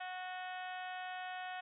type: harmonic tone with a mistuned harmonic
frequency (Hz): 367.5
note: F#4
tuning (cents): -12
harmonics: 2 / 3 / 4 / 5 / 6 / 7 / 8 / 9 / 10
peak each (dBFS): -43 / -55 / -49 / -50 / -59 / -53 / -57 / -58 / -64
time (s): 0-1.61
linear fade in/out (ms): 10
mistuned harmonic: 8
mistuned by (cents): +39
effects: none